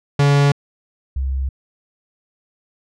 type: tone pair in turn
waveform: 45% pulse / sine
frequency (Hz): 142.2 / 66.55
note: C#3 / C2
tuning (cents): +45 / +30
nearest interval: octave + minor second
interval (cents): 1315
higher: first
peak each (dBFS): -11 / -18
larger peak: first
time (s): 0.19-0.52 / 1.16-1.49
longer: neither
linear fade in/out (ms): 5
effects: low-pass 6000 Hz 12 dB/octave